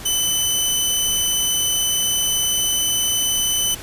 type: tone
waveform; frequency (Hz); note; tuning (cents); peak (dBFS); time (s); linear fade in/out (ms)
15% pulse; 3013; F#7; +31; -10; 0.05-3.75; 10
effects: pink hiss -35 dBFS RMS until 3.82 s + resampled to 32000 Hz